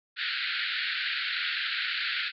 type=band-pass noise; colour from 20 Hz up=pink; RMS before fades=-31 dBFS; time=0.16-2.32 s; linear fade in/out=50 ms; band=1400 to 4500 Hz; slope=96 dB/octave; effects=none